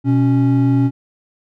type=tone pair together; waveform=triangle; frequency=123.47 / 277.2 Hz; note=B2 / C#4; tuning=0 / 0 cents; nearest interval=octave + major second; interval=1400 cents; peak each=-12 dBFS; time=0.04-0.91 s; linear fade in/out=50 ms; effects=none